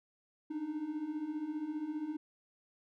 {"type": "beating tone pair", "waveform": "triangle", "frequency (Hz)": [293.7, 308.7], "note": ["D4", "D#4"], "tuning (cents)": [0, -14], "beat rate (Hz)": 15, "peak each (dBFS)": [-40, -35], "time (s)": [0.5, 2.17], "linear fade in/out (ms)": 10, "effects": []}